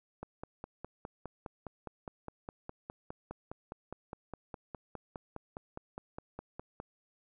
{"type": "click train", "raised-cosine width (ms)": 1, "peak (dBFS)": -27, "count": 33, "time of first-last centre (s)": [0.23, 6.801], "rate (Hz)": 4.87, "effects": []}